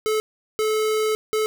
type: tone bursts at uneven times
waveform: square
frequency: 433 Hz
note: A4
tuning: 28 cents flat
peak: -20 dBFS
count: 3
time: 0.06-0.2 / 0.59-1.15 / 1.33-1.46 s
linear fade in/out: 0 ms
effects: 8-bit